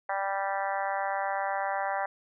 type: harmonic tone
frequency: 196 Hz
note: G3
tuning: in tune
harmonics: 3 / 4 / 5 / 6 / 7 / 8 / 9 / 10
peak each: -35 / -31 / -36 / -40 / -40 / -39 / -40 / -41 dBFS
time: 0.09-2.06 s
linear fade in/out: 5 ms
effects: none